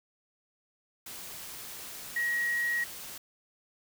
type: tone in noise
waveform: sine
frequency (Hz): 1900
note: A#6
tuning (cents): +33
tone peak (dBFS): -27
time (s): 2.16-2.84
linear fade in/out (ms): 5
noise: white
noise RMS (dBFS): -43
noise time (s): 1.06-3.18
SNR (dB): +13
effects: none